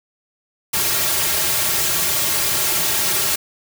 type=noise with comb filter; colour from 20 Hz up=white; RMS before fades=-19 dBFS; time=0.73-3.36 s; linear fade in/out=10 ms; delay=4 ms; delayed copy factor=-1; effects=none